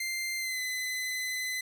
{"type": "tone with pitch glide", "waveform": "sawtooth", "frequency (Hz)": [2091, 2022], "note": ["C7", "B6"], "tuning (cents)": [-2, 40], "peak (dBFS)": -28, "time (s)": [0, 1.61], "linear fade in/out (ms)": 5, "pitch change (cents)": -58, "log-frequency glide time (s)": [0.38, 0.61], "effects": []}